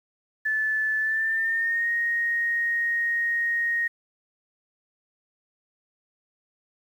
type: tone with pitch glide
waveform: sine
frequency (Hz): 1743 to 1868.1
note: A6 to A#6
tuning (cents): -17 to +3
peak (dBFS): -22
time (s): 0.45-3.88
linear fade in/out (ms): 10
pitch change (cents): +120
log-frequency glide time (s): 0.99-1.89
effects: 9-bit